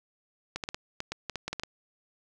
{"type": "clicks", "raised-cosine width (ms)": 0.2, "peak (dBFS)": -16, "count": 12, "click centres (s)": [0.56, 0.638, 0.689, 0.745, 1.004, 1.12, 1.297, 1.357, 1.48, 1.53, 1.597, 1.635], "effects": []}